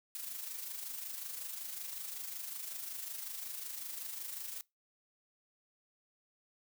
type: noise with amplitude modulation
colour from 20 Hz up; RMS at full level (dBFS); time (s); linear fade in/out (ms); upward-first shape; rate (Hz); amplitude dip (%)
blue; -41; 0.15-4.61; 0; sine; 25.4; 50
effects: noise-tail reverb RT60 0.2 s tail -22 dB re dry